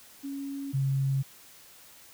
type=tone pair in turn; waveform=sine; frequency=277.2 / 135.83 Hz; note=C#4 / C#3; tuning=0 / -35 cents; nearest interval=octave; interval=1235 cents; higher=first; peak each=-33 / -24 dBFS; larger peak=second; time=0.23-0.73 / 0.73-1.23 s; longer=neither; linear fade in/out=20 ms; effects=white hiss -53 dBFS RMS until 2.13 s